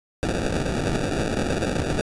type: noise with sample-and-hold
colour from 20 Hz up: blue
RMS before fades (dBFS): -24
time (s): 0.23-2.01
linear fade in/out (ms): 0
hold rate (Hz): 1050
effects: resampled to 22050 Hz